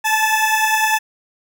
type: beating tone pair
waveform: 20% pulse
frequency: 869 / 879 Hz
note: A5 / A5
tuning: -22 / -2 cents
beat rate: 10 Hz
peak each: -11 / -15 dBFS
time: 0.04-0.99 s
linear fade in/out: 20 ms
effects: none